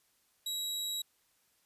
sawtooth tone, 3866 Hz, B7, 38 cents flat, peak -31 dBFS, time 0.46-1.02 s, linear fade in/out 5 ms, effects white hiss -72 dBFS RMS until 1.65 s + resampled to 32000 Hz

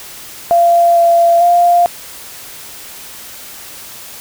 sine tone with pitch steps, 687 / 682 / 698 Hz, F5 / F5 / F5, -29 / -41 / -1 cents, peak -6 dBFS, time 0.51-1.86 s, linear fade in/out 0 ms, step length 450 ms, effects white hiss -32 dBFS RMS until 4.2 s

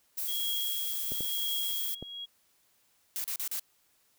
violet noise, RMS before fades -34 dBFS, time 0.17-1.95 s, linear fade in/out 10 ms
sine tone with tremolo, 3300 Hz, G#7, 12 cents flat, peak -31 dBFS, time 0.27-2.26 s, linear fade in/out 20 ms, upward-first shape triangle, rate 1 Hz, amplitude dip 80%
clicks, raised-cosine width 2 ms, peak -26 dBFS, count 3, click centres 1.12 / 1.207 / 2.026 s
blue noise bursts, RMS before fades -34 dBFS, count 4, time 3.16-3.595 s, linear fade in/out 0 ms, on 81 ms, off 37 ms
effects white hiss -69 dBFS RMS until 4.18 s

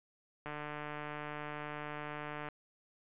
click train, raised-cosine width 0.5 ms, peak -27 dBFS, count 303, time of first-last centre 0.46-2.487 s, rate 149 Hz, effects resampled to 8000 Hz

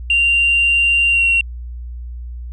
sine tone with pitch glide, 2774 to 2742 Hz, F7 to F7, -12 to -32 cents, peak -10 dBFS, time 0.1-1.41 s, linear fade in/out 2 ms, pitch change -20 cents, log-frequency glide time 1.1-1.23 s, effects tanh soft clip ceiling -7 dBFS + added 60 Hz sine -26 dBFS peak until 2.52 s

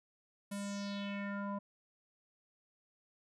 square tone with low-pass filter sweep, 201 Hz, G3, 44 cents sharp, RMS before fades -40 dBFS, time 0.51-1.59 s, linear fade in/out 10 ms, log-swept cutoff 11000 to 870 Hz, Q 3.5, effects none

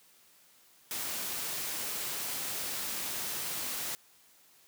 white noise, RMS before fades -36 dBFS, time 0.91-3.95 s, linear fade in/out 0 ms, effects white hiss -62 dBFS RMS until 4.67 s + high-pass 100 Hz 12 dB/octave

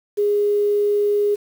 sine tone, 412.4 Hz, G#4, 12 cents flat, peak -15 dBFS, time 0.17-1.36 s, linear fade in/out 20 ms, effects 7-bit

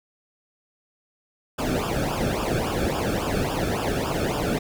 brown noise with flanger, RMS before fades -25 dBFS, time 1.58-4.59 s, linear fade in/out 10 ms, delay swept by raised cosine 0.48 to 1.04 ms, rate 3.6 Hz, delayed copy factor -1, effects none

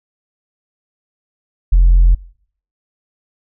sine tone, 43.24 Hz, F1, 16 cents flat, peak -4 dBFS, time 1.72-2.15 s, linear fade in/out 10 ms, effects noise-tail reverb RT60 0.6 s tail -23 dB re dry + tanh soft clip ceiling -3 dBFS

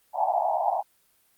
white band-pass noise, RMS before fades -25 dBFS, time 0.13-0.83 s, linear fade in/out 50 ms, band 640 to 910 Hz, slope 96 dB/octave, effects white hiss -65 dBFS RMS until 1.37 s + Opus 32 kbps

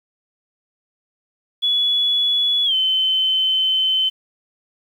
sine tone with pitch glide, 3400 to 3064 Hz, G#7 to G7, +40 to -40 cents, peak -15 dBFS, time 1.62-4.1 s, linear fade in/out 20 ms, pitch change -180 cents, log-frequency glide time 2.65-2.74 s, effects 8-bit

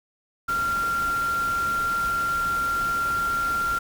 sine tone in noise, 1381 Hz, F6, 20 cents flat, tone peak -22 dBFS, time 0.48-3.79 s, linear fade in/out 10 ms, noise pink, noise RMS -36 dBFS, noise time 0.48-3.79 s, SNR +11 dB, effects none

